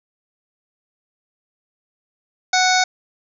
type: harmonic tone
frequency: 740 Hz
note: F#5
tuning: in tune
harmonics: 1 / 2 / 3 / 5 / 6 / 7 / 8 / 9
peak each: -17 / -20 / -22 / -24 / -25 / -25 / -26 / -27 dBFS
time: 2.53-2.84 s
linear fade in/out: 5 ms
effects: none